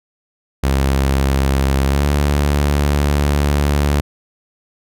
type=tone with pitch glide; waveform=sawtooth; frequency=67.8 to 72.25 Hz; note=C#2 to D2; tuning=-38 to -28 cents; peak=-9 dBFS; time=0.63-4.01 s; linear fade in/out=10 ms; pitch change=+110 cents; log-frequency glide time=1.86-2.05 s; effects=none